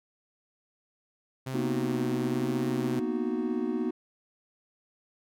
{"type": "tone with vibrato", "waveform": "sawtooth", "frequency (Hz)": 130.81, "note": "C3", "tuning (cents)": 0, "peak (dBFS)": -29, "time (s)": [1.46, 3], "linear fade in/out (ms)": 10, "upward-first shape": "sine", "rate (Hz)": 1.1, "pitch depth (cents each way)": 22}
{"type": "chord", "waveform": "triangle", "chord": "B major seventh", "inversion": "third", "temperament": "equal with one note detuned", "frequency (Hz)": [233.1, 249.8, 311.1, 370], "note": ["A#3", "B3", "D#4", "F#4"], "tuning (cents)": [0, 20, 0, 0], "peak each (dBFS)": -31, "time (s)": [1.54, 3.91], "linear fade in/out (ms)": 5}
{"effects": []}